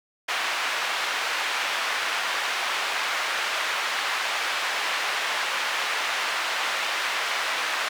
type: band-pass noise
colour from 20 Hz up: white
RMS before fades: -27 dBFS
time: 0.28-7.89 s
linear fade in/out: 10 ms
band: 810 to 2500 Hz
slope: 12 dB/octave
effects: none